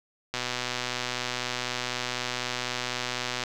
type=click train; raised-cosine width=0.2 ms; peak=-12 dBFS; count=385; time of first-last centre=0.34-3.437 s; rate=124 Hz; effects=none